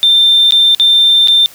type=tone with dropouts; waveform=sine; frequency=3582 Hz; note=A7; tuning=30 cents sharp; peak=-4 dBFS; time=0.03-1.46 s; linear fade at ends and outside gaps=0 ms; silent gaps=0.508-0.522 / 0.748-0.798 / 1.274-1.283 s; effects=tanh soft clip ceiling 0 dBFS + white hiss -38 dBFS RMS until 1.54 s